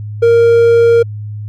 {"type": "tone", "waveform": "triangle", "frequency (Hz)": 466.2, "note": "A#4", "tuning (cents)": 0, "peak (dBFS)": -3, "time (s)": [0.22, 1.03], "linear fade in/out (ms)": 10, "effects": ["added 105 Hz sine -21 dBFS peak until 1.48 s"]}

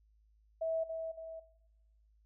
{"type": "tone with echo", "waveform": "sine", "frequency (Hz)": 650, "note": "E5", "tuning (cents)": -24, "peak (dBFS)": -32, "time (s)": [0.61, 0.84], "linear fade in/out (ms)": 10, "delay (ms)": 280, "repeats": 2, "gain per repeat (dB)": -6, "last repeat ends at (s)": 1.4, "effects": ["noise-tail reverb RT60 1.0 s tail -18 dB re dry", "added 53 Hz sine -65 dBFS peak until 2.25 s"]}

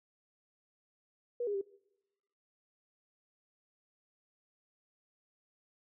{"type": "tone with pitch steps", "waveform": "sine", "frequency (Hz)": [481.7, 409.8, 393.9], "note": ["B4", "G#4", "G4"], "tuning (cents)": [-43, -23, 8], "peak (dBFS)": -32, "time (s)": [1.4, 1.613], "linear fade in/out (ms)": 5, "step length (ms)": 71, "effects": ["noise-tail reverb RT60 0.9 s tail -22 dB re dry"]}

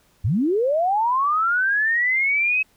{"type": "linear sweep", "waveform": "sine", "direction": "up", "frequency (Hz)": [80.3, 2575], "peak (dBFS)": -17, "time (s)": [0.24, 2.63], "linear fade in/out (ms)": 10, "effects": ["pink hiss -60 dBFS RMS until 2.76 s"]}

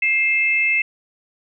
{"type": "tone pair together", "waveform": "sine", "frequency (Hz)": [2116, 2626], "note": ["C7", "E7"], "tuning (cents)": [19, -7], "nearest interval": "major third", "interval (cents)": 374, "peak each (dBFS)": -18, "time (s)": [0.02, 0.82], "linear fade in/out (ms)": 5, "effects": []}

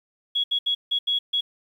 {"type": "tone bursts at uneven times", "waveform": "sine", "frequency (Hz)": 3341, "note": "G#7", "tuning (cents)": 10, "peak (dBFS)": -20, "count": 6, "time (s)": [[0.35, 0.44], [0.51, 0.59], [0.66, 0.75], [0.91, 0.99], [1.07, 1.19], [1.33, 1.41]], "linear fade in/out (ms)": 10, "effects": ["9-bit"]}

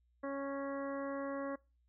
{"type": "harmonic tone", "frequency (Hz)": 276.8, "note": "C#4", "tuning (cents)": -2, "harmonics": [1, 2, 3, 4, 5, 6, 7], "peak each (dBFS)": [-41, -40, -53, -46, -53, -52, -55], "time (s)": [0.23, 1.56], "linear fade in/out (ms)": 10, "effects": ["noise-tail reverb RT60 0.3 s tail -23 dB re dry", "added 60 Hz sine -70 dBFS peak until 1.88 s"]}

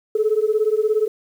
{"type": "beating tone pair", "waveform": "sine", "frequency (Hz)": [422.7, 439.7], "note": ["G#4", "A4"], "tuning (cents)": [31, -1], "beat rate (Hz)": 17, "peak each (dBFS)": -18, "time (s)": [0.15, 1.08], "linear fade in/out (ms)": 5, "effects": ["tanh soft clip ceiling -9 dBFS", "8-bit"]}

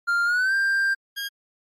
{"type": "tone with pitch glide", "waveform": "triangle", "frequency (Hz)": [1396.9, 1586.2], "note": ["F6", "G6"], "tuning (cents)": [0, 20], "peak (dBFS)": -17, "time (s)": [0.07, 0.95], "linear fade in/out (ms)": 20, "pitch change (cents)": 220, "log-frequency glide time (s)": [0.25, 0.54]}
{"type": "tone", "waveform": "20% pulse", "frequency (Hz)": 1623, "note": "G#6", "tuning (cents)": -40, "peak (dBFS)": -23, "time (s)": [1.16, 1.29], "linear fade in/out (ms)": 20}
{"effects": ["MP3 64 kbps"]}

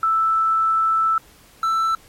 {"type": "tone pair in turn", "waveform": ["sine", "triangle"], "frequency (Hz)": [1320, 1327], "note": ["E6", "E6"], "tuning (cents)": [2, 11], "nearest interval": "unison", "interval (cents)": 9, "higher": "second", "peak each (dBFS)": -15, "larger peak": "neither", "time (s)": [[0.03, 1.18], [1.63, 1.95]], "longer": "first", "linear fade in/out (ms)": 2, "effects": ["pink hiss -50 dBFS RMS until 2.08 s", "MP3 64 kbps"]}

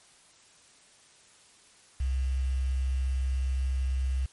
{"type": "tone with quantisation", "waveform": "sine", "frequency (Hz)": 65.41, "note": "C2", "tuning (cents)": 0, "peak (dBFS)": -25, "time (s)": [2, 4.26], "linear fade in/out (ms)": 5, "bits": 8, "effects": ["white hiss -58 dBFS RMS until 4.32 s", "MP3 48 kbps"]}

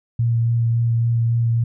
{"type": "tone with vibrato", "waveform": "sine", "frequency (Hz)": 116.54, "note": "A#2", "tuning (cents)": 0, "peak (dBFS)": -15, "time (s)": [0.19, 1.64], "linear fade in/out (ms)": 5, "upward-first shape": "sine", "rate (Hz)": 3.6, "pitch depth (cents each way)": 13, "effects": []}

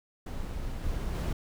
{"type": "noise with level steps", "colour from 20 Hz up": "brown", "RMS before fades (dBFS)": [-35, -32, -29], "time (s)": [0.26, 1.33], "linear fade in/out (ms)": 5, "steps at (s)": [0.83, 1.14], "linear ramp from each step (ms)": 20, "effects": []}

